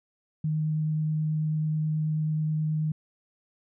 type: tone with vibrato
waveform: sine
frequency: 154.9 Hz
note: D#3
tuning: 7 cents flat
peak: -24 dBFS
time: 0.44-2.92 s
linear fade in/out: 5 ms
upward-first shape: triangle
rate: 9.3 Hz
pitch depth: 9 cents each way
effects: none